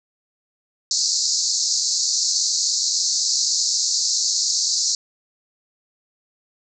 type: band-pass noise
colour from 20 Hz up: pink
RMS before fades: -21 dBFS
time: 0.91-4.95 s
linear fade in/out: 2 ms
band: 4200 to 7300 Hz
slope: 96 dB/octave
effects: none